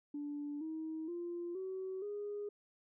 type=tone with pitch steps; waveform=sine; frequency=291.2 / 317.6 / 346.3 / 377.6 / 411.8 Hz; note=D4 / D#4 / F4 / F#4 / G#4; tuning=-15 / +36 / -15 / +35 / -15 cents; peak=-38 dBFS; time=0.14-2.49 s; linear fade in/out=5 ms; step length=470 ms; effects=tanh soft clip ceiling -34 dBFS